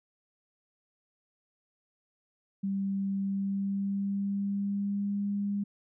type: tone with pitch glide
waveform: sine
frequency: 196 to 202 Hz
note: G3 to G#3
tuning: 0 to -48 cents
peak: -28 dBFS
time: 2.63-5.64 s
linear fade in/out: 10 ms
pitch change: +52 cents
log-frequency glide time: 3.24-5.23 s
effects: none